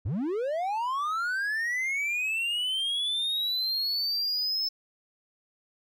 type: linear sweep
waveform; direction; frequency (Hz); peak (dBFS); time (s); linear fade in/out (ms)
triangle; up; 75.5 to 5274; -25; 0.05-4.69; 10
effects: none